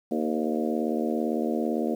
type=harmonic tone with a mistuned harmonic; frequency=77.78 Hz; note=D#2; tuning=in tune; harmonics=3 / 4 / 5 / 6 / 7 / 8 / 9; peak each=-28 / -30 / -32 / -34 / -35 / -36 / -37 dBFS; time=0.11-1.95 s; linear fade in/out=5 ms; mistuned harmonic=7; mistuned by=-29 cents; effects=9-bit